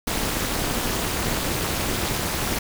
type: noise with amplitude modulation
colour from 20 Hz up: pink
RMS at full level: -21 dBFS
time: 0.07-2.59 s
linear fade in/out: 5 ms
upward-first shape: sine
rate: 267 Hz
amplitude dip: 95%
effects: none